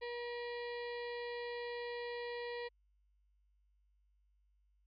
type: harmonic tone with a mistuned harmonic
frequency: 479.2 Hz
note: A#4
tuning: 48 cents sharp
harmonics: 1 / 2 / 4 / 5 / 6 / 7 / 8 / 9 / 10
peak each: -41 / -49 / -48 / -54 / -59 / -59 / -57 / -60 / -64 dBFS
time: 0.01-2.69 s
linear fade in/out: 20 ms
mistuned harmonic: 8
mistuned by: +68 cents
effects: added 50 Hz sine -70 dBFS peak until 4.86 s + MP3 64 kbps